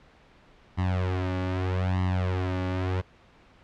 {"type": "tone with flanger", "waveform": "sawtooth", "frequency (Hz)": 92.2, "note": "F#2", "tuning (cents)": -6, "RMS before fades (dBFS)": -27, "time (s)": [0.77, 3.02], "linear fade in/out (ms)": 20, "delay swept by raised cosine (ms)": [1, 3.5], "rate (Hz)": 0.8, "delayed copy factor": 1, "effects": ["pink hiss -56 dBFS RMS until 3.63 s", "low-pass 3000 Hz 12 dB/octave"]}